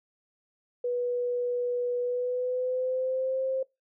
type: tone with pitch glide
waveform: sine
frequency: 489 to 527.1 Hz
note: B4 to C5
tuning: -17 to +13 cents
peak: -26 dBFS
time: 0.84-3.63 s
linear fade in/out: 5 ms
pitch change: +130 cents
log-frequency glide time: 2-3.42 s
effects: noise-tail reverb RT60 0.2 s tail -23 dB re dry